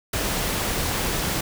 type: noise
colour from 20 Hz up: pink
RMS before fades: -25 dBFS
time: 0.13-1.41 s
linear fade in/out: 5 ms
effects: none